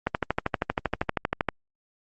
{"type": "click train", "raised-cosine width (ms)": 0.5, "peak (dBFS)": -8, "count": 19, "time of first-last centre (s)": [0.07, 1.487], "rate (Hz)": 12.7, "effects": ["Opus 24 kbps"]}